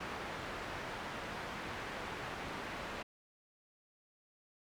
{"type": "low-pass noise", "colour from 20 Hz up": "white", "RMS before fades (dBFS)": -43, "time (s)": [0, 3.03], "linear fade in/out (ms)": 10, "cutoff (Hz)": 1700, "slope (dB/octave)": 12, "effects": []}